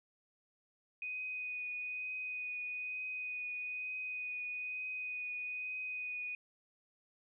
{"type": "tone with vibrato", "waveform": "sine", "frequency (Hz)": 2490, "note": "D#7", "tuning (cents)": 1, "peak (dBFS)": -38, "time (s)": [1.02, 6.35], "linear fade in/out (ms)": 2, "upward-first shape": "triangle", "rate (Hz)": 1.1, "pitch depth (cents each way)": 15, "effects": []}